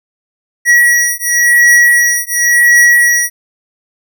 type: beating tone pair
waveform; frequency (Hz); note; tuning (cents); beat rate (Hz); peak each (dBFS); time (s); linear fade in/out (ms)
square; 1920 / 1920.93; B6 / B6; -49 / -49; 0.93; -10; 0.65-3.3; 50
effects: none